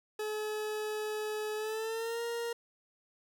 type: tone with pitch glide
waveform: 40% pulse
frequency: 427 to 468.3 Hz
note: G#4 to A#4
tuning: +48 to +8 cents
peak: -33 dBFS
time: 0.19-2.53 s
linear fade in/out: 5 ms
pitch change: +160 cents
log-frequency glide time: 1.56-2.22 s
effects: none